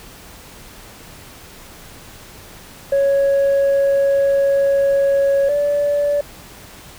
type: tone pair in turn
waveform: sine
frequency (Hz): 554.4 / 578.7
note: C#5 / D5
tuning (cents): 0 / -26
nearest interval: minor second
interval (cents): 74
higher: second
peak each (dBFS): -10 / -13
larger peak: first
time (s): 2.92-5.49 / 5.49-6.21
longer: first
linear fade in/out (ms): 5
effects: tanh soft clip ceiling -11 dBFS + pink hiss -40 dBFS RMS until 6.98 s